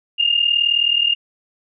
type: tone pair together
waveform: sine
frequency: 2794 / 2833 Hz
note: F7 / F7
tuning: 0 / +24 cents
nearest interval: unison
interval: 24 cents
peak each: -18 / -16 dBFS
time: 0.18-1.15 s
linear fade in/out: 20 ms
effects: none